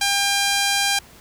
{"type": "tone with band-pass filter", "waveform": "sawtooth", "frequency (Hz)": 800, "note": "G5", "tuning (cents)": 35, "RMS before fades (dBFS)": -20, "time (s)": [0.01, 0.99], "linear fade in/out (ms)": 5, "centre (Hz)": 5400, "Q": 0.63, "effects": ["pink hiss -47 dBFS RMS until 1.2 s"]}